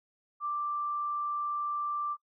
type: tone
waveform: sine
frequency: 1177 Hz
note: D6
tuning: 3 cents sharp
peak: -30 dBFS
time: 0.4-2.17 s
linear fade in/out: 50 ms
effects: noise-tail reverb RT60 0.1 s tail -23 dB re dry